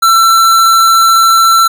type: tone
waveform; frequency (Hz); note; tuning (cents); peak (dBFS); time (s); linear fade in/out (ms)
square; 1343; E6; +32; -5; 0.02-1.68; 10
effects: none